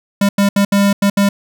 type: tone bursts at uneven times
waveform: square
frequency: 200.4 Hz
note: G3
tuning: 38 cents sharp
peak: -10 dBFS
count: 6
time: 0.21-0.29 / 0.38-0.49 / 0.56-0.65 / 0.72-0.93 / 1.02-1.1 / 1.17-1.29 s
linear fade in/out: 5 ms
effects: none